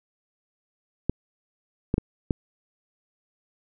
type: clicks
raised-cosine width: 3 ms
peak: -9 dBFS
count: 4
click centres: 1.096 / 1.941 / 1.981 / 2.308 s
effects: none